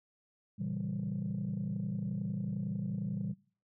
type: chord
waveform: sine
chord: A# diminished seventh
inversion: none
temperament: equal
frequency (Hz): 116.54 / 138.59 / 164.81 / 196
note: A#2 / C#3 / E3 / G3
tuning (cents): 0 / 0 / 0 / 0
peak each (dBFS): -40 / -40 / -38 / -36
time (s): 0.58-3.34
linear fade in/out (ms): 20
effects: noise-tail reverb RT60 0.4 s tail -20 dB re dry + tanh soft clip ceiling -28 dBFS